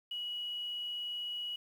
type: tone with quantisation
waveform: sine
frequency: 2919 Hz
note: F#7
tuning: 24 cents flat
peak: -36 dBFS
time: 0.11-1.56 s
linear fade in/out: 5 ms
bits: 10
effects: none